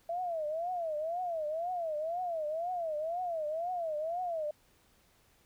sine tone with vibrato, 662 Hz, E5, 7 cents sharp, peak -32 dBFS, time 0.09-4.51 s, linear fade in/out 5 ms, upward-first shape triangle, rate 2 Hz, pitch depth 200 cents each way, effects pink hiss -67 dBFS RMS until 5.45 s

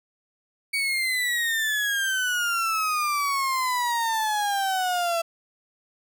35% pulse exponential sweep, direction down, 2264 to 665 Hz, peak -21 dBFS, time 0.73-5.22 s, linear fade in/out 10 ms, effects none

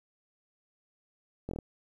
slowing click train, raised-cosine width 2 ms, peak -23 dBFS, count 5, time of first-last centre 1.49-1.588 s, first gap 22 ms, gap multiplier 1.07, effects 10-bit

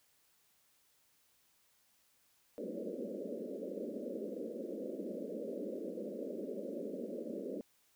white band-pass noise, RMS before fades -42 dBFS, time 2.58-7.61 s, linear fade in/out 0 ms, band 190 to 580 Hz, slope 96 dB/octave, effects white hiss -72 dBFS RMS until 7.95 s

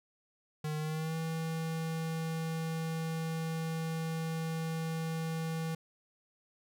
square tone with pitch glide, 153 to 162.1 Hz, D#3 to E3, -29 to -29 cents, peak -34 dBFS, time 0.64-5.75 s, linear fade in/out 5 ms, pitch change +100 cents, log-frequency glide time 0.77-1.16 s, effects none

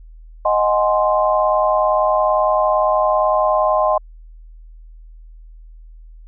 sine chord, Ab dominant seventh, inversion second, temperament equal, 622.3 / 740 / 830.6 / 1046.5 Hz, Eb5 / Gb5 / Ab5 / C6, 0 / 0 / 0 / 0 cents, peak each -16 / -21 / -22 / -18 dBFS, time 0.45-3.98 s, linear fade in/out 5 ms, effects added 40 Hz sine -37 dBFS peak until 6.27 s

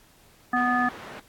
harmonic tone, 246.9 Hz, B3, in tune, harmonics 1 / 3 / 5 / 7, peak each -26 / -26 / -26 / -26 dBFS, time 0.53-0.89 s, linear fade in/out 5 ms
white band-pass noise, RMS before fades -42 dBFS, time 0.56-1.2 s, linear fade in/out 5 ms, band 120 to 1500 Hz, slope 12 dB/octave
effects pink hiss -57 dBFS RMS until 1.28 s + AAC 64 kbps

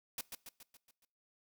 white noise with echo, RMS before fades -40 dBFS, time 0.18-0.21 s, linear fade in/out 2 ms, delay 140 ms, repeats 6, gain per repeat -5 dB, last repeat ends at 1.05 s, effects noise-tail reverb RT60 0.5 s tail -22 dB re dry

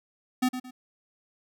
square tone with echo, 253.4 Hz, B3, 45 cents sharp, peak -22 dBFS, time 0.42-0.49 s, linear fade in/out 10 ms, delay 110 ms, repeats 2, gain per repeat -10 dB, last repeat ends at 0.71 s, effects none

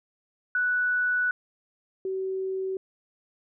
sine tone pair in turn, 1480 / 380.2 Hz, F#6 / F#4, 0 / +47 cents, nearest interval 2 octaves, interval 2353 cents, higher first, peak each -22 / -27 dBFS, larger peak first, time 0.55-1.31 / 2.05-2.77 s, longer first, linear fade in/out 2 ms, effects none

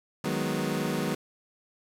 25% pulse chord, G# minor seventh, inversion second, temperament equal, 155.56 / 185 / 207.7 / 246.9 Hz, D#3 / F#3 / G#3 / B3, 0 / 0 / 0 / 0 cents, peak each -29 dBFS, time 0.24-1.15 s, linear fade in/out 5 ms, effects resampled to 32000 Hz + 8-bit

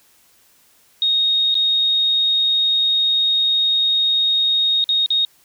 sine tone with dropouts, 3729 Hz, A#7, in tune, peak -14 dBFS, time 1.02-5.25 s, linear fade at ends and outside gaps 1 ms, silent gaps 1.543-1.552 / 4.841-4.89 / 5.061-5.104 s, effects white hiss -55 dBFS RMS until 5.44 s

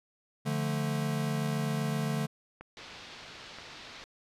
square chord, D minor, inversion none, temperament equal, 146.83 / 174.61 / 220 Hz, D3 / F3 / A3, 0 / 0 / 0 cents, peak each -32 / -38 / -35 dBFS, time 0.45-2.27 s, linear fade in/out 20 ms
clicks, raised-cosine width 0.5 ms, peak -30 dBFS, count 2, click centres 2.61 / 3.586 s
white low-pass noise, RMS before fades -48 dBFS, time 2.77-4.04 s, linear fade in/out 0 ms, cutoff 4600 Hz, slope 24 dB/octave
effects resampled to 32000 Hz

